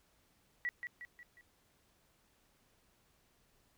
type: tone with echo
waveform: sine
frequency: 1942 Hz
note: B6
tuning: 30 cents flat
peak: -33 dBFS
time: 0.65-0.69 s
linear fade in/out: 0 ms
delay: 180 ms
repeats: 4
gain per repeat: -6 dB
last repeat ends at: 1.41 s
effects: pink hiss -72 dBFS RMS until 3.77 s